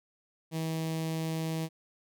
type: tone with notch filter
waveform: sawtooth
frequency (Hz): 161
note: E3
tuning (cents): -41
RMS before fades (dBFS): -33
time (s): 0.51-1.69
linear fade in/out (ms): 50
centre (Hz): 1400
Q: 1.3
effects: none